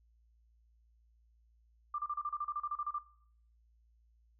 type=tone bursts; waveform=sine; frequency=1187 Hz; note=D6; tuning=18 cents sharp; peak=-33 dBFS; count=14; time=1.94-2.986 s; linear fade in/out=5 ms; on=45 ms; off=32 ms; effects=noise-tail reverb RT60 0.6 s tail -18 dB re dry + added 57 Hz sine -65 dBFS peak until 4.39 s